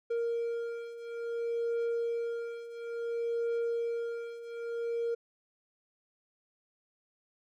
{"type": "beating tone pair", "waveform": "triangle", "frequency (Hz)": [466.2, 466.78], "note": ["A#4", "A#4"], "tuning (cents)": [0, 2], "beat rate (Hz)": 0.58, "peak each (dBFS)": [-35, -31], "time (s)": [0.1, 5.15], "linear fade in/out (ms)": 10, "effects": []}